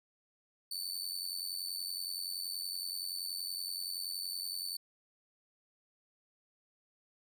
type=tone with amplitude modulation; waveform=sawtooth; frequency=4514 Hz; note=C#8; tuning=31 cents sharp; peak=-31 dBFS; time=0.71-4.77 s; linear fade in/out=5 ms; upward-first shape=sine; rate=90.6 Hz; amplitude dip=75%; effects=none